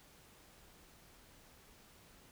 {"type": "silence", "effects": ["pink hiss -62 dBFS RMS until 2.31 s"]}